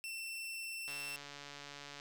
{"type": "tone", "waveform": "sawtooth", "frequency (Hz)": 2689, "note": "E7", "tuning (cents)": 34, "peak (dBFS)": -38, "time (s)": [0.04, 1.16], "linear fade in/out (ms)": 0}
{"type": "click train", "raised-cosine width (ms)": 0.2, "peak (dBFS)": -31, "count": 161, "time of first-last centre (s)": [0.88, 1.999], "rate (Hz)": 143}
{"effects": []}